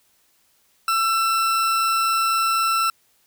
40% pulse tone, 1338 Hz, E6, 25 cents sharp, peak -17 dBFS, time 0.88-2.9 s, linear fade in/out 2 ms, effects white hiss -62 dBFS RMS until 3.26 s

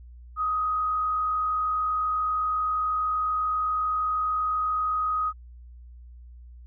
sine tone with frequency modulation, 1254 Hz, D#6, 13 cents sharp, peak -23 dBFS, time 0.36-5.33 s, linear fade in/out 50 ms, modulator 47.2 Hz, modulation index 0.31, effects added 60 Hz sine -43 dBFS peak until 6.66 s

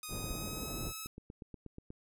5% pulse tone with pitch glide, 1244.5 to 1294.4 Hz, D#6 to E6, 0 to -32 cents, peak -30 dBFS, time 0.03-1.07 s, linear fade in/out 2 ms, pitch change +68 cents, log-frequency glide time 0.14-0.86 s
pink low-pass noise, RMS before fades -41 dBFS, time 0.08-0.93 s, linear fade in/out 50 ms, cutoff 540 Hz, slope 12 dB/octave
click train, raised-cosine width 3 ms, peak -33 dBFS, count 8, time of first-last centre 1.06-1.904 s, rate 8.29 Hz
effects none

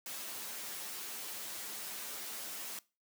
white noise with comb filter, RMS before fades -43 dBFS, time 0.06-2.79 s, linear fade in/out 2 ms, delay 9.2 ms, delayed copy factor +0.75, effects noise-tail reverb RT60 0.3 s tail -21 dB re dry + high-pass 200 Hz 12 dB/octave

